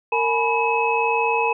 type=tone cluster; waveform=sine; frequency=461.6 / 844 / 986 / 2571 Hz; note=A#4 / G#5 / B5 / E7; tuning=-17 / +28 / -3 / -44 cents; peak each=-23 dBFS; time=0.12-1.53 s; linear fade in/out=5 ms; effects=none